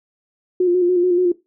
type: tone with vibrato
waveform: sine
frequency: 357.4 Hz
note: F4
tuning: 40 cents sharp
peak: -12 dBFS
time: 0.6-1.32 s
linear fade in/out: 5 ms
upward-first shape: square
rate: 6.9 Hz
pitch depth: 33 cents each way
effects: noise-tail reverb RT60 0.2 s tail -17 dB re dry